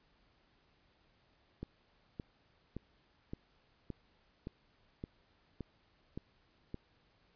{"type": "click train", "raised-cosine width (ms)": 3, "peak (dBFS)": -28, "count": 10, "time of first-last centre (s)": [1.63, 6.744], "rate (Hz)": 1.76, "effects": ["pink hiss -71 dBFS RMS until 7.35 s", "resampled to 11025 Hz"]}